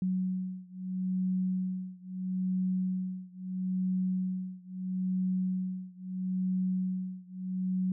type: beating tone pair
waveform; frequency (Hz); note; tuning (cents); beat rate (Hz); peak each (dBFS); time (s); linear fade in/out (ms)
sine; 185 / 185.76; F#3 / F#3; 0 / +7; 0.76; -32 / -33; 0.02-7.92; 2
effects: none